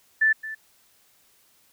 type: tone with echo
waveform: sine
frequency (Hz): 1760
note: A6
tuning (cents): 0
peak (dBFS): -16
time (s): 0.21-0.33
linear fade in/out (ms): 10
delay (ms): 220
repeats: 1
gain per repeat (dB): -15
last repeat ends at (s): 0.55
effects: white hiss -61 dBFS RMS until 1.72 s